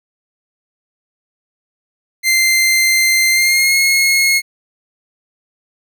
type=tone with pitch glide; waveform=sawtooth; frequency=2084 to 2164 Hz; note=C7 to C#7; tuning=-7 to -42 cents; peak=-7 dBFS; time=2.23-4.42 s; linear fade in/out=50 ms; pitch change=+65 cents; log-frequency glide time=3.31-3.75 s; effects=none